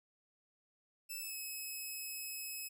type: tone with pitch glide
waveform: 5% pulse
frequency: 2637 to 2569 Hz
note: E7 to E7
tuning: 0 to -45 cents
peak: -33 dBFS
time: 1.09-2.69 s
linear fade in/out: 20 ms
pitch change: -45 cents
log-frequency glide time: 1.19-1.36 s
effects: none